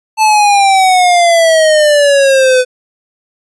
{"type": "exponential sweep", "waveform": "square", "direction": "down", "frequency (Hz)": [880, 500], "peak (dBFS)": -6, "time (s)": [0.17, 2.65], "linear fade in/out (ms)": 50, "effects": ["resampled to 24000 Hz"]}